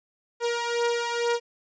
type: beating tone pair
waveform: sawtooth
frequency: 472 / 474.2 Hz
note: A#4 / A#4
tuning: +22 / +30 cents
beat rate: 2.2 Hz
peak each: -22 / -25 dBFS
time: 0.4-1.4 s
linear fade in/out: 50 ms
effects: resampled to 16000 Hz